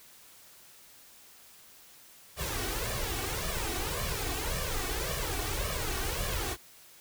pink noise with flanger, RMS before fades -33 dBFS, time 2.36-6.57 s, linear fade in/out 50 ms, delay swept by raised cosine 1.7 to 2.7 ms, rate 1.8 Hz, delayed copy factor +0.75, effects white hiss -55 dBFS RMS until 7 s

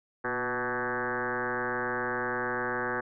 sine tone with frequency modulation, 1002 Hz, B5, 25 cents sharp, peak -28 dBFS, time 0.24-3.01 s, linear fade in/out 10 ms, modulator 127 Hz, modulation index 5.9, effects none

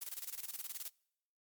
blue noise with tremolo, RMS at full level -42 dBFS, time 0.01-0.9 s, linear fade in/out 10 ms, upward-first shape square, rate 19 Hz, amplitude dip 80%, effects noise-tail reverb RT60 0.8 s tail -26 dB re dry + MP3 96 kbps

